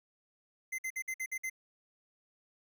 square tone bursts, 2067 Hz, C7, 22 cents flat, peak -35 dBFS, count 7, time 0.72-1.499 s, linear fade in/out 10 ms, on 65 ms, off 54 ms, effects none

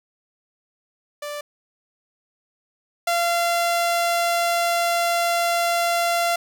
sawtooth tone pair in turn, 587.3 / 686.7 Hz, D5 / F5, 0 / -29 cents, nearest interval minor third, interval 271 cents, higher second, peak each -25 / -15 dBFS, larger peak second, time 1.22-1.41 / 3.07-6.36 s, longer second, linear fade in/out 5 ms, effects none

